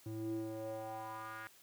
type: tone with band-pass filter sweep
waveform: square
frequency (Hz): 110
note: A2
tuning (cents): 0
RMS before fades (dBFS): -43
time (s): 0.06-1.47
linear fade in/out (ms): 0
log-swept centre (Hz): 230 to 1600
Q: 3.7
effects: white hiss -63 dBFS RMS until 1.62 s + high-pass 60 Hz 12 dB/octave

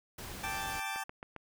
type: noise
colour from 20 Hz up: pink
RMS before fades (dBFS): -44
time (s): 0.18-0.8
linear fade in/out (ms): 5
type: chord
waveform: 20% pulse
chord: G suspended second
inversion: none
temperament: equal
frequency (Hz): 784 / 880 / 1174.7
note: G5 / A5 / D6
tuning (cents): 0 / 0 / 0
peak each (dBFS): -34 / -35 / -37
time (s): 0.43-1.04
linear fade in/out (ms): 10
type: click train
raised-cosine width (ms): 0.5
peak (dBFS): -28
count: 4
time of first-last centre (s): 0.96-1.363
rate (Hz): 7.44
effects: none

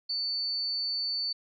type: tone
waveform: sine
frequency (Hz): 4500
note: C#8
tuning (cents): +25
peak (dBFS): -28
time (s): 0.09-1.33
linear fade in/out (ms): 10
effects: MP3 64 kbps

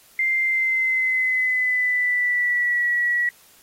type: tone with pitch glide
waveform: sine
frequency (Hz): 2093 to 1930.4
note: C7 to B6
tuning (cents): 0 to -40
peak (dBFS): -18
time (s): 0.19-3.29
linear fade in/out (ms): 2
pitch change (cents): -140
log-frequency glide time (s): 0.41-2.87
effects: white hiss -53 dBFS RMS until 3.62 s + AAC 48 kbps

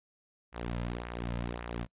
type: tone with flanger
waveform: sawtooth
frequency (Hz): 59.2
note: A#1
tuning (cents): +27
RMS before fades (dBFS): -37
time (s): 0.52-1.87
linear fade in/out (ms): 50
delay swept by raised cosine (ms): 0.23 to 2.73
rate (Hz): 1.8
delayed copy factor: -0.65
effects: noise-tail reverb RT60 0.1 s tail -26 dB re dry + resampled to 8000 Hz

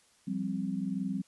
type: chord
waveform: sine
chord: F suspended second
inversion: none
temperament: equal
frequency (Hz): 174.61 / 196 / 261.6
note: F3 / G3 / C4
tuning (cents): 0 / 0 / 0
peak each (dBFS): -37 / -33 / -36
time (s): 0.27-1.22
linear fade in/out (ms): 10
effects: white hiss -65 dBFS RMS until 1.27 s + resampled to 24000 Hz

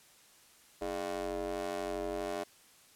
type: ring-modulated tone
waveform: 25% pulse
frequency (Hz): 92.5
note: F#2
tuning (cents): 0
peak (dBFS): -28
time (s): 0.81-2.44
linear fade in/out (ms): 10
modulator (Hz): 508
effects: white hiss -61 dBFS RMS until 2.95 s + low-pass 12000 Hz 12 dB/octave

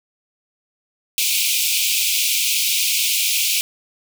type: high-pass noise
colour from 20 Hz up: pink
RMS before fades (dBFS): -19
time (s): 1.18-3.61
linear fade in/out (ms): 0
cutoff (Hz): 2300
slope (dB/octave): 96
effects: none

